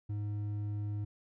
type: tone with hard clipping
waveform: sine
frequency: 103.83 Hz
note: G#2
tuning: in tune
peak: -35 dBFS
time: 0.09-1.05 s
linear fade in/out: 10 ms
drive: 5 dB
effects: none